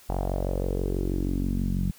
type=tone with low-pass filter sweep; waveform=sawtooth; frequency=46.22 Hz; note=F#1; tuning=1 cent flat; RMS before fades=-27 dBFS; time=0.09-1.91 s; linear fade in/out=0 ms; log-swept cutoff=790 to 180 Hz; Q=3.9; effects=white hiss -53 dBFS RMS until 1.98 s